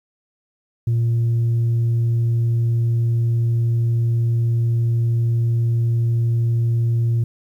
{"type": "tone", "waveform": "sine", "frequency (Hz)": 116.54, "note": "A#2", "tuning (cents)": 0, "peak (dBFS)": -13, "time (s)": [0.87, 7.24], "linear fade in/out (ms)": 5, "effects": ["tanh soft clip ceiling -14 dBFS", "9-bit"]}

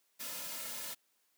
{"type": "noise with comb filter", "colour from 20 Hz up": "white", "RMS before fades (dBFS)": -42, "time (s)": [0.19, 0.95], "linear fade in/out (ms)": 20, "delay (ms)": 2.6, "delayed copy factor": -1, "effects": ["white hiss -75 dBFS RMS until 1.37 s", "high-pass 200 Hz 12 dB/octave"]}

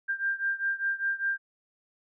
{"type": "beating tone pair", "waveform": "sine", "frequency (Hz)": [1588, 1593], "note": ["G6", "G6"], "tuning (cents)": [22, 27], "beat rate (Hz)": 5, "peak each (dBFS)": [-29, -31], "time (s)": [0.08, 1.38], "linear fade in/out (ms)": 20, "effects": []}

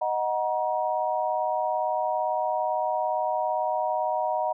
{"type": "chord", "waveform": "sine", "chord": "D# minor", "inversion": "none", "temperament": "equal with one note detuned", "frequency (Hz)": [622.3, 740, 949.2], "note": ["D#5", "F#5", "A#5"], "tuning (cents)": [0, 0, 31], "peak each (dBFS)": -28, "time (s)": [0.01, 4.53], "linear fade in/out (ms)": 10, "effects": []}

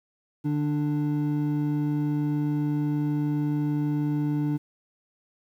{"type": "tone pair together", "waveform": "triangle", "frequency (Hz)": [148.59, 295.3], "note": ["D3", "D4"], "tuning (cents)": [21, 10], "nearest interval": "octave", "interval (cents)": 1189, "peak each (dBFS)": -24, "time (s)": [0.44, 4.58], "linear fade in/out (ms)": 20, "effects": ["10-bit"]}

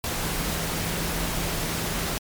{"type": "tone in noise", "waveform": "sine", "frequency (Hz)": 166.2, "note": "E3", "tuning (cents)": 15, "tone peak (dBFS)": -33, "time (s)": [0.23, 2.12], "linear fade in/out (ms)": 0, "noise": "pink", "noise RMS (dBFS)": -28, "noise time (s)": [0.04, 2.18], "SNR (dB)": -8, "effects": ["MP3 96 kbps"]}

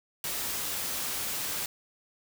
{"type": "noise", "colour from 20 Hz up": "white", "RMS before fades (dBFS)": -33, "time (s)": [0.24, 1.66], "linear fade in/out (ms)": 2, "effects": []}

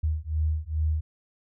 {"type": "beating tone pair", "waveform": "sine", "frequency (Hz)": [76.7, 79.1], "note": ["D#2", "D#2"], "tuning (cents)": [-24, 29], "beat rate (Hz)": 2.4, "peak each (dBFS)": -27, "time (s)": [0.03, 1.01], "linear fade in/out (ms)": 10, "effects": []}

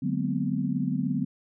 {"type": "tone cluster", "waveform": "sine", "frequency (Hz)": [148, 186.3, 211.9, 238.6, 256], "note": ["D3", "F#3", "G#3", "A#3", "C4"], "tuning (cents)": [14, 12, 35, 41, -38], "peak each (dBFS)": [-31, -30, -34, -32, -30], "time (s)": [0.02, 1.25], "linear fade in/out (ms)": 10, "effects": []}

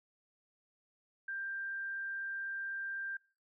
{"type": "tone", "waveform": "sine", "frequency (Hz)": 1584, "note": "G6", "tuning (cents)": 18, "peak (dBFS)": -37, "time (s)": [1.28, 3.17], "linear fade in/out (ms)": 5, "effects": ["noise-tail reverb RT60 0.4 s tail -23 dB re dry"]}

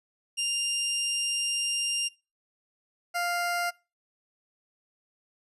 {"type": "tone pair in turn", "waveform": "20% pulse", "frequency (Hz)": [2796, 699], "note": ["F7", "F5"], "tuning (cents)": [1, 1], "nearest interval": "2 octaves", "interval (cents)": 2400, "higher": "first", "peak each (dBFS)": -22, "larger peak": "neither", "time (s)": [[0.37, 2.09], [3.14, 3.71]], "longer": "first", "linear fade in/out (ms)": 20, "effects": ["noise-tail reverb RT60 0.3 s tail -23 dB re dry", "resampled to 32000 Hz"]}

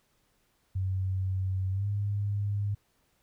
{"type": "tone with pitch glide", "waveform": "sine", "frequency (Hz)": [94.5, 101.87], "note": ["F#2", "G#2"], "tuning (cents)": [37, -33], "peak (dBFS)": -27, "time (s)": [0.75, 2.75], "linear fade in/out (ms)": 10, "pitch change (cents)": 130, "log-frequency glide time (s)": [1.71, 1.87], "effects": ["pink hiss -71 dBFS RMS until 3.22 s"]}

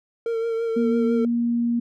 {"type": "tone with vibrato", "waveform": "triangle", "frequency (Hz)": 457, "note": "A#4", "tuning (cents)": -34, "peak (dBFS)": -20, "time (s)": [0.26, 1.25], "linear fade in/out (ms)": 2, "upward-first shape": "triangle", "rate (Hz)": 6, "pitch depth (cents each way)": 33}
{"type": "tone", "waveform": "sine", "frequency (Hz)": 236.2, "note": "A#3", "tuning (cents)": 23, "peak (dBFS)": -19, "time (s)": [0.76, 1.8], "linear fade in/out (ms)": 10}
{"effects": []}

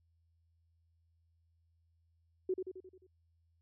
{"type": "tone with echo", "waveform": "sine", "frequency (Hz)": 372.3, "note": "F#4", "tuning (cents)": 11, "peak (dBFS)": -30, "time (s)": [2.49, 2.54], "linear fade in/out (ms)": 5, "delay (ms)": 88, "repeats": 6, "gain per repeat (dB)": -5, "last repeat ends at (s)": 3.068, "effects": ["added 83 Hz sine -70 dBFS peak until 3.61 s"]}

